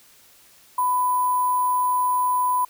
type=tone with sample-and-hold; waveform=sine; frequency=998 Hz; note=B5; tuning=18 cents sharp; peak=-18 dBFS; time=0.78-2.65 s; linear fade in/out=5 ms; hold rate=11025 Hz; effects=white hiss -53 dBFS RMS until 2.69 s